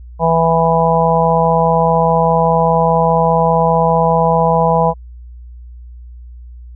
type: harmonic tone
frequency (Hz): 164.9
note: E3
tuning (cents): +1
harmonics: 1 / 3 / 4 / 5 / 6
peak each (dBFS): -16 / -16 / -16 / -16 / -16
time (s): 0.19-4.94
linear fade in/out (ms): 50
effects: added 60 Hz sine -31 dBFS peak until 6.75 s